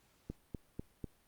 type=click train; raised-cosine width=3 ms; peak=-27 dBFS; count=4; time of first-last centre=0.3-1.043 s; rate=4.04 Hz; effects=pink hiss -70 dBFS RMS until 1.27 s + Opus 48 kbps